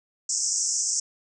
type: band-pass noise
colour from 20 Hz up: pink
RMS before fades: -26 dBFS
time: 0.29-1 s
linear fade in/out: 5 ms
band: 5400 to 8100 Hz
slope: 96 dB/octave
effects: none